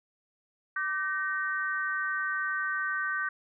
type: chord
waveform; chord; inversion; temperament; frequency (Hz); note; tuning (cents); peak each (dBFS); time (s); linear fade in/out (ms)
sine; G minor; second; equal with one note detuned; 1174.7 / 1532.2 / 1864.7; D6 / G6 / Bb6; 0 / -40 / 0; -35 / -30 / -35; 0.76-3.29; 5
effects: none